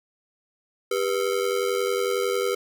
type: ring-modulated tone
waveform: square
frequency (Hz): 441.7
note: A4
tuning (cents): +7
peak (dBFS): -20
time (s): 0.91-2.55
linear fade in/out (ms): 5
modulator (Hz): 45.5
effects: none